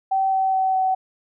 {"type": "tone with pitch steps", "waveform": "sine", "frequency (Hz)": [770, 765.1, 760.3, 755.5], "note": ["G5", "G5", "F#5", "F#5"], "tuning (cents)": [-31, -42, 47, 36], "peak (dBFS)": -17, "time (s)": [0.11, 0.95], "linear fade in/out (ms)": 10, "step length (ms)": 210, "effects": []}